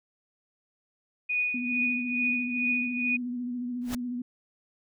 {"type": "tone with tremolo", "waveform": "sine", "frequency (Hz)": 2472, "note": "D#7", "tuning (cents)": -12, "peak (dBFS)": -23, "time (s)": [1.29, 3.17], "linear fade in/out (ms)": 10, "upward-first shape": "triangle", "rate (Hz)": 2.3, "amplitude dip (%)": 75}
{"type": "tone with vibrato", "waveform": "sine", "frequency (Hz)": 245.4, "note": "B3", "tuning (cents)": -11, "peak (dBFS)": -30, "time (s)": [1.54, 4.22], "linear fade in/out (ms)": 5, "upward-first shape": "sine", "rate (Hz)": 14, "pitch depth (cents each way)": 35}
{"type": "noise with exponential growth", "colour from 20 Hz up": "pink", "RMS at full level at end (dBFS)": -30, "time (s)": [3.81, 3.95], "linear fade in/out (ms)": 5, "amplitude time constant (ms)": 30}
{"effects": []}